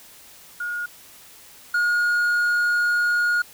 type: tone pair in turn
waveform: sine / triangle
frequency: 1435 / 1435 Hz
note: F6 / F6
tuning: +47 / +47 cents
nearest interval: unison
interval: 0 cents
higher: neither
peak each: -25 / -16 dBFS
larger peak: second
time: 0.6-0.86 / 1.74-3.42 s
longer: second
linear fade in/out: 5 ms
effects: white hiss -47 dBFS RMS until 3.53 s